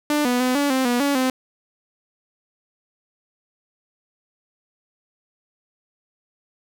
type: tone with pitch steps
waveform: sawtooth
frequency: 296.8 / 246.5 / 253 / 285.8 / 261.6 / 242.9 / 283 / 258.3 Hz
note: D4 / B3 / B3 / D4 / C4 / B3 / C#4 / C4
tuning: +18 / -3 / +42 / -47 / 0 / -29 / +36 / -22 cents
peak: -14 dBFS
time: 0.1-1.3 s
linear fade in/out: 2 ms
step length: 150 ms
effects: none